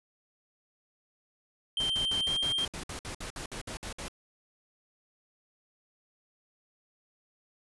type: tone with pitch glide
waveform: triangle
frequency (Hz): 3137 to 3184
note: G7 to G7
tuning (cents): +1 to +26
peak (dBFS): -26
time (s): 1.77-2.65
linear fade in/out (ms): 2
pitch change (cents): +25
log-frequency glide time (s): 2.22-2.31
type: noise bursts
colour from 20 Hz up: pink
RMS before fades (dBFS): -39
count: 15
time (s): 1.8-4.083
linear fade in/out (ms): 2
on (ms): 99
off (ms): 57
effects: resampled to 24000 Hz